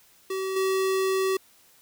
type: tone with level steps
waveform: square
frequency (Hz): 381.6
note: G4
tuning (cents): -47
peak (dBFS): -28 / -23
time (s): 0.3-1.37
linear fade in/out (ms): 5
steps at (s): 0.56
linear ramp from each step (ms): 5
effects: white hiss -58 dBFS RMS until 1.81 s